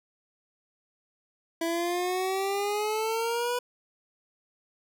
25% pulse exponential sweep, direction up, 329.6 to 493.4 Hz, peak -23 dBFS, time 1.61-3.59 s, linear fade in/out 5 ms, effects none

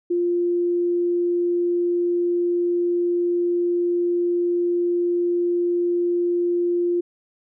sine tone, 349.2 Hz, F4, in tune, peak -18 dBFS, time 0.1-7.01 s, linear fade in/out 10 ms, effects none

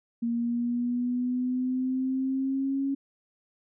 sine exponential sweep, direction up, 233.1 to 275.8 Hz, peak -25 dBFS, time 0.22-2.95 s, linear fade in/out 10 ms, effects none

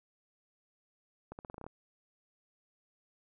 accelerating click train, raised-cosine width 1 ms, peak -30 dBFS, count 9, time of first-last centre 1.32-1.665 s, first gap 69 ms, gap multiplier 0.86, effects none

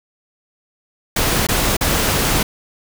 pink noise with dropouts, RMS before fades -17 dBFS, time 1.16-2.43 s, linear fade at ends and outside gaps 5 ms, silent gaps 1.469-1.487 / 1.768-1.809 s, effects none

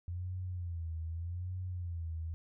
sine tone with vibrato, 86.3 Hz, F2, 20 cents flat, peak -36 dBFS, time 0.08-2.34 s, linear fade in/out 0 ms, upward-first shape sine, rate 0.83 Hz, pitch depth 110 cents each way, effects none

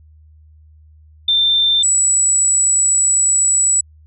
sine tone pair in turn, 3576 / 7858 Hz, A7 / B8, +27 / -10 cents, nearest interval octave + major second, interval 1363 cents, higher second, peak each -11 dBFS, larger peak neither, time 1.28-1.83 / 1.83-3.81 s, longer second, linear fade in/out 5 ms, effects added 77 Hz sine -43 dBFS peak until 4.06 s

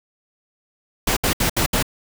pink noise bursts, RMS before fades -19 dBFS, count 5, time 1.07-1.827 s, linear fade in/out 5 ms, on 97 ms, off 68 ms, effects none

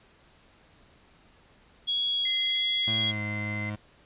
sine tone with vibrato, 3322 Hz, G#7, in tune, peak -24 dBFS, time 1.87-3.12 s, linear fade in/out 20 ms, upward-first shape sine, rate 1.5 Hz, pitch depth 9 cents each way
sine tone, 2062 Hz, C7, 26 cents flat, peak -33 dBFS, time 2.25-3.7 s, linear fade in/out 5 ms
25% pulse tone with pitch glide, 110 to 104.85 Hz, A2 to G#2, 0 to +17 cents, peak -28 dBFS, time 2.87-3.76 s, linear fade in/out 10 ms, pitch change -83 cents, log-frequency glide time 2.97-3.21 s
effects pink hiss -59 dBFS RMS until 4.05 s + resampled to 8000 Hz

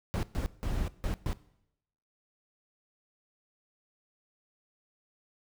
brown noise bursts at uneven times, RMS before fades -31 dBFS, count 5, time 0.14-0.23 / 0.35-0.46 / 0.63-0.88 / 1.04-1.14 / 1.26-1.33 s, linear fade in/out 0 ms, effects noise-tail reverb RT60 0.8 s tail -19 dB re dry

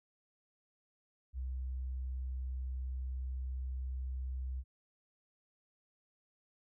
sine tone, 64.3 Hz, C2, 30 cents flat, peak -36 dBFS, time 1.33-4.64 s, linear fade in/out 50 ms, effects none

